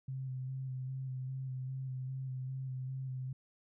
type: tone with vibrato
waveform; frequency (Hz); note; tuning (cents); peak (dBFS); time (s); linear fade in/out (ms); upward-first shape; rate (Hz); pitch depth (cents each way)
sine; 130.81; C3; 0; -37; 0.08-3.33; 5; square; 2.5; 20
effects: none